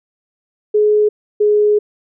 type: tone pair in turn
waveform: sine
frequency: 421.7 / 418.5 Hz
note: G#4 / G#4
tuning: +26 / +13 cents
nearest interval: unison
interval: 13 cents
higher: first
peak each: -9 dBFS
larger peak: neither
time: 0.74-1.09 / 1.4-1.79 s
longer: second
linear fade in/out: 10 ms
effects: none